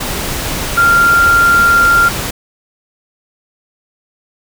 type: tone in noise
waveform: sine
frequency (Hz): 1389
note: F6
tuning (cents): -10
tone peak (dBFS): -6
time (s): 0.77-2.09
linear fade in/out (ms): 10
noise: pink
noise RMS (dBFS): -19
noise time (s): 0-2.31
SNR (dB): +10
effects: none